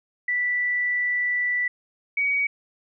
sine tone pair in turn, 1969 / 2258 Hz, B6 / C#7, -6 / +31 cents, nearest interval major second, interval 237 cents, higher second, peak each -21 / -20 dBFS, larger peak second, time 0.28-1.68 / 2.17-2.47 s, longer first, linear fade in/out 5 ms, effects none

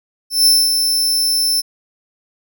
sawtooth tone with ADSR envelope, 5320 Hz, E8, 15 cents sharp, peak -5 dBFS, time 0.3-1.62 s, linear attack 160 ms, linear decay 230 ms, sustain -6 dB, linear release 25 ms, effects none

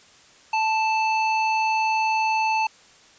square tone with band-pass filter, 880 Hz, A5, in tune, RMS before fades -22 dBFS, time 0.53-2.67 s, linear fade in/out 5 ms, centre 1800 Hz, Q 1.6, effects white hiss -52 dBFS RMS until 3.18 s + resampled to 16000 Hz

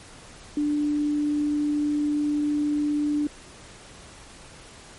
sine tone, 295.2 Hz, D4, 9 cents sharp, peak -21 dBFS, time 0.57-3.27 s, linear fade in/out 2 ms, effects pink hiss -46 dBFS RMS until 4.98 s + MP3 48 kbps

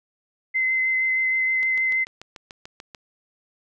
sine tone with vibrato, 2058 Hz, C7, 29 cents flat, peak -19 dBFS, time 0.54-2.05 s, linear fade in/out 20 ms, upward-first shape sine, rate 6.4 Hz, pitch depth 12 cents each way
click train, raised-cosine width 0.2 ms, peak -22 dBFS, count 10, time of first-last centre 1.63-2.948 s, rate 6.83 Hz
effects none

